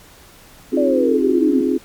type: chord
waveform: sine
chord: F minor seventh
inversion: second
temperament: equal with one note detuned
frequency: 265.9 / 311.1 / 349.2 / 415.3 Hz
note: C4 / Eb4 / F4 / Ab4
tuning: +28 / 0 / 0 / 0 cents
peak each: -18 / -22 / -20 / -22 dBFS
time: 0.72-1.78 s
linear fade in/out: 10 ms
type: linear sweep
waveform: sine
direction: down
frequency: 596 to 247.1 Hz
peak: -16 dBFS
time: 0.77-1.61 s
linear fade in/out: 5 ms
effects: pink hiss -45 dBFS RMS until 1.84 s + MP3 96 kbps